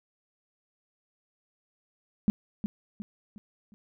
sine tone with echo, 207.7 Hz, G#3, in tune, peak -18 dBFS, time 2.28-2.3 s, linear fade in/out 0 ms, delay 360 ms, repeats 4, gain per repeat -8 dB, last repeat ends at 3.74 s, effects none

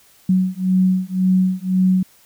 sine beating tone pair, 185 / 186.9 Hz, F#3 / F#3, 0 / +18 cents, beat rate 1.9 Hz, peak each -17 / -17 dBFS, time 0.29-2.03 s, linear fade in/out 5 ms, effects white hiss -52 dBFS RMS until 2.25 s

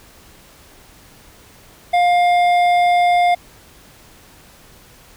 triangle tone with hard clipping, 706 Hz, F5, 19 cents sharp, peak -13 dBFS, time 1.93-3.35 s, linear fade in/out 10 ms, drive 13 dB, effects pink hiss -46 dBFS RMS until 5.16 s

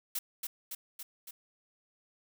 blue noise with echo, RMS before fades -34 dBFS, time 0.15-0.19 s, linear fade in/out 5 ms, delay 280 ms, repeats 4, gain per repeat -3 dB, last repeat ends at 1.31 s, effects none

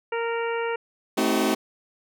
harmonic tone, 463.5 Hz, A#4, 10 cents flat, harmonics 1 / 2 / 3 / 4 / 5 / 6, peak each -26 / -31 / -34 / -37 / -37 / -39 dBFS, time 0.12-0.76 s, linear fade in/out 5 ms
sawtooth chord, A diminished seventh, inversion none, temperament just, 220 / 264 / 316.8 / 380.2 Hz, A3 / C4 / Eb4 / Gb4, 0 / +16 / +31 / +47 cents, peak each -22 dBFS, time 1.17-1.55 s, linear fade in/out 10 ms
effects none

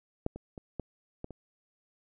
clicks, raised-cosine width 2 ms, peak -16 / -28 / -29 / -21 / -24 / -30 dBFS, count 6, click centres 0.264 / 0.36 / 0.578 / 0.797 / 1.244 / 1.307 s, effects none

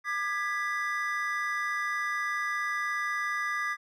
triangle chord, G# diminished, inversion second, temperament equal with one note detuned, 1200.7 / 1661.2 / 1975.5 Hz, D6 / G#6 / B6, +38 / 0 / 0 cents, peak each -31 / -32 / -31 dBFS, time 0.04-3.77 s, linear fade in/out 50 ms, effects none

